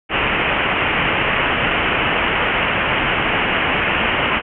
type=low-pass noise; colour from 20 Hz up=white; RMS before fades=-18 dBFS; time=0.09-4.42 s; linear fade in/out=50 ms; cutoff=3000 Hz; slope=96 dB/octave; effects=none